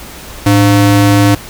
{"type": "ring-modulated tone", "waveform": "square", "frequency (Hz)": 202.9, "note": "G#3", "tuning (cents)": -40, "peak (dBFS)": -3, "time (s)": [0.46, 1.35], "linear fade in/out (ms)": 5, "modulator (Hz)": 93.8, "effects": ["added 60 Hz sine -35 dBFS peak until 1.49 s", "pink hiss -30 dBFS RMS until 1.49 s"]}